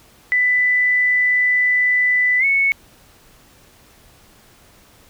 sine tone with pitch glide, 1991 to 2209 Hz, B6 to C#7, +14 to -7 cents, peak -13 dBFS, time 0.32-2.72 s, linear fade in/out 0 ms, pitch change +179 cents, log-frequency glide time 2.39-2.45 s, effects pink hiss -50 dBFS RMS until 5.09 s

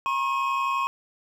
triangle tone cluster, 950 / 1081 / 2532 Hz, A#5 / C#6 / D#7, +33 / -44 / +30 cents, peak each -30 / -22 / -31 dBFS, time 0.06-0.87 s, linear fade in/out 0 ms, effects none

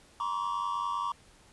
triangle tone cluster, 951 / 1056 / 1146 Hz, A#5 / C6 / D6, +34 / +16 / -43 cents, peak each -33 / -34 / -31 dBFS, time 0.2-1.12 s, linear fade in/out 2 ms, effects pink hiss -59 dBFS RMS until 1.52 s + resampled to 24000 Hz

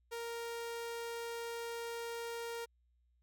sawtooth tone, 466.2 Hz, A#4, in tune, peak -36 dBFS, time 0.11-2.66 s, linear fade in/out 20 ms, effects added 60 Hz sine -70 dBFS peak until 3.22 s

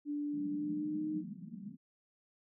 sine tone with pitch glide, 292.4 to 308.2 Hz, D4 to D#4, -7 to -16 cents, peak -34 dBFS, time 0.05-1.24 s, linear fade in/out 50 ms, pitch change +91 cents, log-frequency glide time 0.45-1.07 s
white band-pass noise, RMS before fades -46 dBFS, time 0.33-1.77 s, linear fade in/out 20 ms, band 170 to 220 Hz, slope 48 dB/octave
effects none

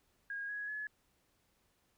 sine tone with pitch steps, 1633 / 1668.3 / 1704.3 Hz, G#6 / G#6 / G#6, -30 / +7 / +44 cents, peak -38 dBFS, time 0.3-0.87 s, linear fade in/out 2 ms, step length 190 ms, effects pink hiss -75 dBFS RMS until 1.97 s

